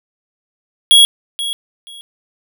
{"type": "tone with echo", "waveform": "square", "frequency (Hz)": 3322, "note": "G#7", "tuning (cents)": 0, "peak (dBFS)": -5, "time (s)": [0.91, 1.05], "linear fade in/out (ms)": 0, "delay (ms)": 480, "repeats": 2, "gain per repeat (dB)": -14, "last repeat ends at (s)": 2.01, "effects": []}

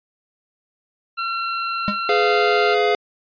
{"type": "tone with pitch glide", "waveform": "sawtooth", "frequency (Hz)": [1361, 1381.6], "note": ["F6", "F6"], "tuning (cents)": [-45, -19], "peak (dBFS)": -18, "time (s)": [1.17, 2.75], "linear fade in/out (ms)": 20, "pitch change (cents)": 26, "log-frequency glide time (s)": [2.02, 2.45]}
{"type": "tone with exponential decay", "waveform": "square", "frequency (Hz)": 205.4, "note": "G#3", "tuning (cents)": -19, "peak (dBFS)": -16, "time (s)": [1.88, 2], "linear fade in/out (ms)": 0, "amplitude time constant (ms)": 25}
{"type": "chord", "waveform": "square", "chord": "F diminished", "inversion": "first", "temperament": "just", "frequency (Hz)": [419.1, 502.9, 698.5], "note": ["Ab4", "Cb5", "F5"], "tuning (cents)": [16, 31, 0], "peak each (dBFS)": [-19, -24, -21], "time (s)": [2.09, 2.95], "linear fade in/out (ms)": 2}
{"effects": ["resampled to 11025 Hz"]}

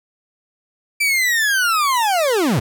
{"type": "linear sweep", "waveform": "40% pulse", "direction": "down", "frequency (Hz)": [2349, 92.5], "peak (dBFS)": -14, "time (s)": [1, 2.6], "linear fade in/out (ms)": 10, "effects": []}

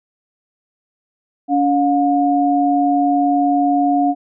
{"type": "tone pair together", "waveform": "sine", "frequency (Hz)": [284.1, 715], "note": ["C#4", "F5"], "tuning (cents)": [43, 41], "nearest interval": "octave + major third", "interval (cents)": 1598, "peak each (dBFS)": -15, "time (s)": [1.48, 4.15], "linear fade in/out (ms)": 50, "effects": []}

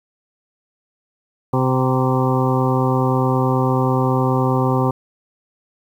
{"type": "harmonic tone with a mistuned harmonic", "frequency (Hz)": 129.4, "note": "C3", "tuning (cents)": -19, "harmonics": [1, 2, 3, 4, 6, 7, 8, 9], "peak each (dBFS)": [-18, -21, -23, -24, -26, -26, -27, -28], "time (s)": [1.53, 4.91], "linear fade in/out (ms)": 5, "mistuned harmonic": 7, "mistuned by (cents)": 28, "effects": ["8-bit"]}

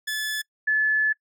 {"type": "tone pair in turn", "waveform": ["sawtooth", "sine"], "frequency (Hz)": [1727, 1727], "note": ["A6", "A6"], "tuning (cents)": [-33, -33], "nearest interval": "unison", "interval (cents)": 0, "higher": "neither", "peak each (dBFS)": [-22, -18], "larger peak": "second", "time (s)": [[0.07, 0.42], [0.67, 1.13]], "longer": "second", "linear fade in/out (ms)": 10, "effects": ["noise-tail reverb RT60 0.1 s tail -24 dB re dry"]}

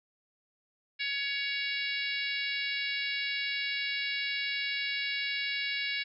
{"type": "harmonic tone with a mistuned harmonic", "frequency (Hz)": 561, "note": "C#5", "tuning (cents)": 21, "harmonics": [3, 4, 5, 6, 7, 8, 9], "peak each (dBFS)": [-38, -34, -38, -44, -38, -43, -44], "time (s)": [0.99, 6.04], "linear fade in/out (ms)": 20, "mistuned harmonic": 9, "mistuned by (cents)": 29, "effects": []}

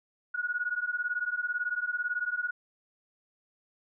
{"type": "beating tone pair", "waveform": "sine", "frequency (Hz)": [1447, 1465], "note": ["F#6", "F#6"], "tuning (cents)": [-39, -18], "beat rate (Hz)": 18, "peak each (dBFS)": [-32, -32], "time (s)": [0.34, 2.51], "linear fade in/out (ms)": 10, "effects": []}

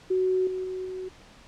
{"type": "tone with level steps", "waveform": "sine", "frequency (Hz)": 372.1, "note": "F#4", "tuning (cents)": 10, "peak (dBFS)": [-21, -28, -30, -32], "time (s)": [0.1, 1.09], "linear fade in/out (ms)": 10, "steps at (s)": [0.47, 0.64, 0.85], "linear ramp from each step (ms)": 2, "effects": ["pink hiss -52 dBFS RMS until 1.47 s", "low-pass 6000 Hz 12 dB/octave"]}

